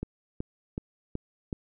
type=click train; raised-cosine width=3 ms; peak=-19 dBFS; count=5; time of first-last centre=0.03-1.528 s; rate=2.67 Hz; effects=none